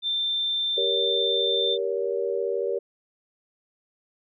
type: tone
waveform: sine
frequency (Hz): 3570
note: A7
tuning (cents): +24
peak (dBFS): -23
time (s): 0.02-1.78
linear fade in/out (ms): 50
type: chord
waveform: sine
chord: G diminished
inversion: none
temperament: just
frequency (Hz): 392 / 470.4 / 564.5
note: G4 / Bb4 / Db5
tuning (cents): 0 / +16 / +31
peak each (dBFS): -28 / -27 / -30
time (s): 0.77-2.79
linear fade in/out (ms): 10
effects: none